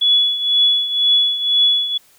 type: tone with tremolo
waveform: sine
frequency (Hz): 3400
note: G#7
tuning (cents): +40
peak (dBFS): -9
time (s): 0.01-1.98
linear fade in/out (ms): 10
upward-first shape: triangle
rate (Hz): 2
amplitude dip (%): 75
effects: white hiss -52 dBFS RMS until 2.18 s